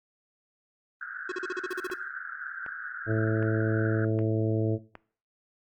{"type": "band-pass noise", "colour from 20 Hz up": "white", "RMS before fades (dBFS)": -38, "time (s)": [1.01, 4.05], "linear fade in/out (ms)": 2, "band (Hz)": [1400, 1600], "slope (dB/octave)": 96}
{"type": "tone bursts", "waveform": "square", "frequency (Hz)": 366, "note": "F#4", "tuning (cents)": -19, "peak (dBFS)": -31, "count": 10, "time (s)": [1.29, 1.94], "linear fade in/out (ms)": 5, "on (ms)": 29, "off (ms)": 40}
{"type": "click train", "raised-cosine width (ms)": 0.5, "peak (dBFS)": -27, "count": 5, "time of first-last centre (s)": [1.9, 4.953], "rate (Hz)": 1.31}
{"type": "harmonic tone", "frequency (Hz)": 110, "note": "A2", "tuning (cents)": 0, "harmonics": [1, 2, 3, 4, 5, 6], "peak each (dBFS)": [-26, -36, -30, -32, -37, -37], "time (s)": [3.06, 4.79], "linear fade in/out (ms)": 50}
{"effects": ["noise-tail reverb RT60 0.5 s tail -20 dB re dry", "Opus 24 kbps"]}